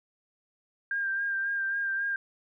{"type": "tone with vibrato", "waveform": "sine", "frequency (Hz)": 1596, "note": "G6", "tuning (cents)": 31, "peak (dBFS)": -27, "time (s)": [0.91, 2.16], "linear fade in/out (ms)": 2, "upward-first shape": "sine", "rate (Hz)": 3.7, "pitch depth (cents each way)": 27, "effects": []}